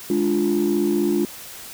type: chord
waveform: sine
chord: D diminished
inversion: second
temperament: equal with one note detuned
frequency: 209.8 / 293.7 / 349.2 Hz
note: Ab3 / D4 / F4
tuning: +18 / 0 / 0 cents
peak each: -22 / -21 / -19 dBFS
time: 0.1-1.25 s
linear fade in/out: 2 ms
effects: tanh soft clip ceiling -12 dBFS + white hiss -38 dBFS RMS until 1.73 s